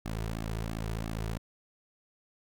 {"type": "tone with flanger", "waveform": "sawtooth", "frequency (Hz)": 55, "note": "A1", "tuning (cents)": 0, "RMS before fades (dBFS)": -35, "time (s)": [0.05, 1.38], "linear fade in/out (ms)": 10, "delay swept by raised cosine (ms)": [2, 3.8], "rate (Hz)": 2.9, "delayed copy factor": -1, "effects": []}